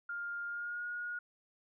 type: tone with pitch glide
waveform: sine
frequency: 1406 to 1440.5 Hz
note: F6 to F#6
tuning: +11 to -47 cents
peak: -37 dBFS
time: 0.09-1.19 s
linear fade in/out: 5 ms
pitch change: +42 cents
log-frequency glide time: 0.47-0.85 s
effects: none